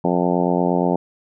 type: harmonic tone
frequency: 88.5 Hz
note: F2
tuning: 23 cents sharp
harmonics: 2 / 3 / 4 / 5 / 6 / 7 / 8 / 9 / 10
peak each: -21 / -23 / -24 / -25 / -26 / -26 / -27 / -28 / -28 dBFS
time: 0.04-0.96 s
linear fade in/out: 5 ms
effects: none